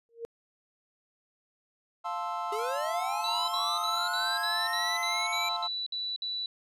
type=tone with exponential growth; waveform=sine; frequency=463.3 Hz; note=A#4; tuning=11 cents flat; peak=-31 dBFS; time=0.09-0.25 s; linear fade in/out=0 ms; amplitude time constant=34 ms
type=chord; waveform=triangle; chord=F major seventh; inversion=none; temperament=equal; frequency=698.5 / 880 / 1046.5 / 1318.5 Hz; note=F5 / A5 / C6 / E6; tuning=0 / 0 / 0 / 0 cents; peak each=-35 dBFS; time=2.04-5.68 s; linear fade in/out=20 ms
type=linear sweep; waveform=square; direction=up; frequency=405.1 to 2349 Hz; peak=-33 dBFS; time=2.52-5.49 s; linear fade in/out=5 ms
type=tone bursts; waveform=sine; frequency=3956 Hz; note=B7; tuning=2 cents sharp; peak=-31 dBFS; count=11; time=3.24-6.46 s; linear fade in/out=2 ms; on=240 ms; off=58 ms
effects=resampled to 32000 Hz

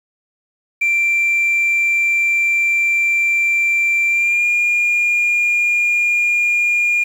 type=tone with pitch glide; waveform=sine; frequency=2356 to 2419 Hz; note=D7 to D#7; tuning=+5 to -49 cents; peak=-11 dBFS; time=0.81-7.04 s; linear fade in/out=10 ms; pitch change=+46 cents; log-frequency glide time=4.08-4.45 s; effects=tanh soft clip ceiling -11 dBFS + 7-bit

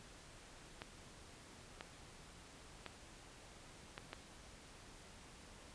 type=clicks; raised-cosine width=0.3 ms; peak=-29 dBFS; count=5; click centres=0.819 / 1.809 / 2.863 / 3.979 / 4.131 s; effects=pink hiss -58 dBFS RMS until 5.74 s + resampled to 22050 Hz

